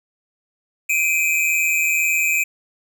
square tone pair together, 2360 / 2522 Hz, D7 / D#7, +8 / +23 cents, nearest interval minor second, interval 115 cents, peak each -20 dBFS, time 0.89-2.44 s, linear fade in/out 10 ms, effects none

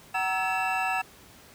triangle tone cluster, 756 / 938 / 1314 / 1705 / 2669 Hz, F#5 / A#5 / E6 / G#6 / E7, +37 / +11 / -6 / +45 / +21 cents, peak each -27 / -32 / -32 / -32 / -29 dBFS, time 0.14-1.02 s, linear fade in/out 10 ms, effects pink hiss -52 dBFS RMS until 1.54 s + high-pass 60 Hz 12 dB/octave

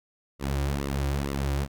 sawtooth tone with flanger, 69.6 Hz, C#2, 8 cents sharp, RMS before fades -28 dBFS, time 0.39-1.68 s, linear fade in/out 50 ms, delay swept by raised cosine 1.2 to 4.7 ms, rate 2.2 Hz, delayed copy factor -0.8, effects none

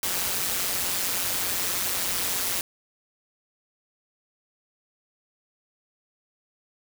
white noise with amplitude modulation, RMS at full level -24 dBFS, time 0.03-2.61 s, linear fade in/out 2 ms, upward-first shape sine, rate 182 Hz, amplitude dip 70%, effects none

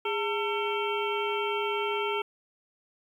harmonic tone with a mistuned harmonic, 449.2 Hz, A4, 36 cents sharp, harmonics 1 / 2 / 3 / 5 / 6 / 7, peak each -30 / -33 / -35 / -37 / -38 / -38 dBFS, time 0.05-2.22 s, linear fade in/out 5 ms, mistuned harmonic 1, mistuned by -150 cents, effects 10-bit

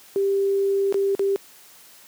sine tone with dropouts, 394.4 Hz, G4, 11 cents sharp, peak -18 dBFS, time 0.16-1.36 s, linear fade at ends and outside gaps 0 ms, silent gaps 0.925-0.943 / 1.15-1.194 s, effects white hiss -49 dBFS RMS until 2.07 s + high-pass 150 Hz 12 dB/octave

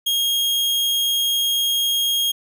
40% pulse tone, 3258 Hz, G#7, 34 cents flat, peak -17 dBFS, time 0.06-2.32 s, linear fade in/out 10 ms, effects none

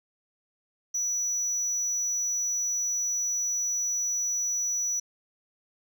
sine tone, 5900 Hz, F#8, 6 cents flat, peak -23 dBFS, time 0.94-5 s, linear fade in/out 10 ms, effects tanh soft clip ceiling -25 dBFS + 10-bit

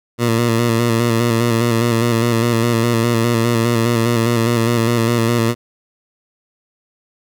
15% pulse tone with vibrato, 116.54 Hz, A#2, in tune, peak -7 dBFS, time 0.18-5.55 s, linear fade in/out 50 ms, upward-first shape square, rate 4.9 Hz, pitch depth 38 cents each way, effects none

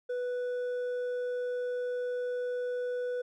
sine tone with hard clipping, 493.9 Hz, B4, in tune, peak -32 dBFS, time 0.09-3.22 s, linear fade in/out 10 ms, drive 4 dB, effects none

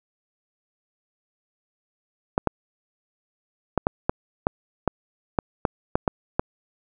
clicks, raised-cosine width 1 ms, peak -5 dBFS, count 12, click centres 2.379 / 2.473 / 3.777 / 3.869 / 4.095 / 4.469 / 4.877 / 5.388 / 5.652 / 5.955 / 6.078 / 6.395 s, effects none

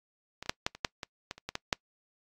clicks, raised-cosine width 0.2 ms, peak -22 / -27 / -9 / -10 / -26 / -9 / -19 / -19 / -30 / -18 / -15 / -8 dBFS, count 12, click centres 0.426 / 0.46 / 0.495 / 0.665 / 0.75 / 0.848 / 1.032 / 1.311 / 1.38 / 1.49 / 1.554 / 1.728 s, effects noise-tail reverb RT60 0.1 s tail -25 dB re dry + AAC 64 kbps

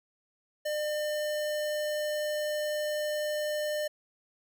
square tone, 602 Hz, D5, 43 cents sharp, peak -30 dBFS, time 0.65-3.88 s, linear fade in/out 10 ms, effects none

